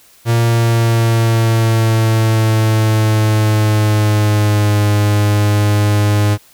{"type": "tone with pitch glide", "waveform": "45% pulse", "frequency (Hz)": [116.54, 103.83], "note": ["A#2", "G#2"], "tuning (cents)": [0, 0], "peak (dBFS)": -10, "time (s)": [0.25, 6.38], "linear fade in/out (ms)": 50, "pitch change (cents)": -200, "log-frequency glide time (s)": [0.45, 4.83], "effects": ["white hiss -47 dBFS RMS until 6.53 s"]}